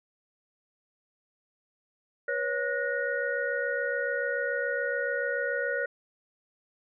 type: tone cluster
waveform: sine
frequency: 487 / 554 / 1457 / 1864 Hz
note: B4 / C#5 / F#6 / A#6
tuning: -24 / -1 / -27 / -1 cents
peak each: -33 / -32 / -31 / -35 dBFS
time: 2.28-5.86 s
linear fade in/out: 5 ms
effects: none